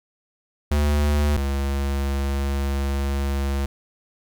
square tone pair in turn, 73.42 / 69.29 Hz, D2 / C#2, 0 / 0 cents, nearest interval minor second, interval 100 cents, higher first, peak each -18 / -22 dBFS, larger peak first, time 0.71-1.37 / 1.37-3.66 s, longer second, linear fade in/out 5 ms, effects 10-bit

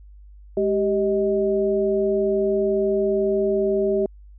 sine tone cluster, 208.8 / 390.9 / 625 Hz, G#3 / G4 / D#5, +10 / -5 / +8 cents, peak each -27 / -19 / -25 dBFS, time 0.57-4.06 s, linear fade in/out 2 ms, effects added 50 Hz sine -42 dBFS peak until 4.38 s

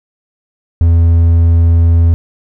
triangle tone, 83.8 Hz, E2, 29 cents sharp, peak -3 dBFS, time 0.81-2.14 s, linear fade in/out 0 ms, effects none

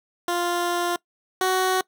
15% pulse tone pair in turn, 349.2 / 373.2 Hz, F4 / F#4, 0 / +15 cents, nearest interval minor second, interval 115 cents, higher second, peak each -16 / -13 dBFS, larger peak second, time 0.28-0.96 / 1.41-1.81 s, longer first, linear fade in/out 2 ms, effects noise-tail reverb RT60 0.1 s tail -22 dB re dry

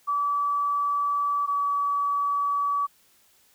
sine tone pair in turn, 1151 / 1142.4 Hz, D6 / D6, -35 / -48 cents, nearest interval unison, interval 13 cents, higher first, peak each -22 dBFS, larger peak neither, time 0.07-1.47 / 1.47-2.87 s, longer neither, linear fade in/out 20 ms, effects white hiss -61 dBFS RMS until 3.54 s

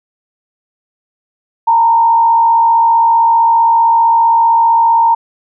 sine tone with frequency modulation, 920 Hz, A#5, 23 cents flat, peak -6 dBFS, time 1.67-5.15 s, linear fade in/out 10 ms, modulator 55.4 Hz, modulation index 0.42, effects none

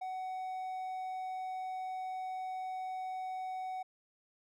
triangle tone, 748 Hz, F#5, 19 cents sharp, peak -35 dBFS, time 0.01-3.83 s, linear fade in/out 10 ms, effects none

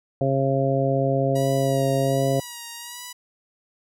harmonic tone, 135.6 Hz, C#3, 38 cents flat, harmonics 1 / 2 / 3 / 4 / 5, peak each -23 / -27 / -27 / -24 / -26 dBFS, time 0.21-2.4 s, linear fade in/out 2 ms
5% pulse tone with vibrato, 960 Hz, B5, 49 cents flat, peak -23 dBFS, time 1.35-3.13 s, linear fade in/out 10 ms, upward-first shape sine, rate 1.3 Hz, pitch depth 43 cents each way
effects none

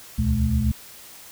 sine tone cluster, 68.3 / 76.2 / 121.3 / 213.8 Hz, C#2 / D#2 / B2 / A3, -25 / -36 / -31 / -49 cents, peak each -24 dBFS, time 0.18-0.72 s, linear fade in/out 10 ms, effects white hiss -44 dBFS RMS until 1.31 s

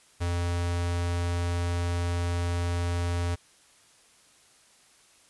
square tone with notch filter, 86.8 Hz, F2, 10 cents flat, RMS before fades -28 dBFS, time 0.2-3.36 s, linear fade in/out 20 ms, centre 190 Hz, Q 1.1, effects white hiss -59 dBFS RMS until 5.29 s + resampled to 24000 Hz

